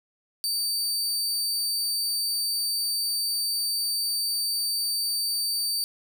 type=tone; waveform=sawtooth; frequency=4612 Hz; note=D8; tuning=32 cents flat; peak=-22 dBFS; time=0.44-5.84 s; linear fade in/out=0 ms; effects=none